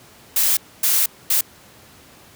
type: noise bursts at uneven times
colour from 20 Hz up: blue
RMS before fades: -17 dBFS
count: 3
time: 0.36-0.57 / 0.83-1.06 / 1.3-1.41 s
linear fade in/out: 5 ms
effects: pink hiss -47 dBFS RMS until 2.35 s + high-pass 80 Hz 12 dB/octave